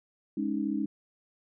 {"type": "chord", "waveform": "sine", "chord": "Ab suspended fourth", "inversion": "none", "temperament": "equal", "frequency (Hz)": [207.7, 277.2, 311.1], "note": ["Ab3", "Db4", "Eb4"], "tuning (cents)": [0, 0, 0], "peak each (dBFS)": -32, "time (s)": [0.37, 0.86], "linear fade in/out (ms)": 5, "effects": []}